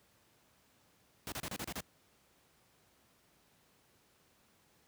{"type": "noise bursts", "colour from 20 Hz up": "pink", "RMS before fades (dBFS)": -40, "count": 7, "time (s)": [1.27, 1.805], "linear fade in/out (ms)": 0, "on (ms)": 49, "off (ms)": 32, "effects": ["pink hiss -69 dBFS RMS until 4.87 s", "high-pass 80 Hz 12 dB/octave"]}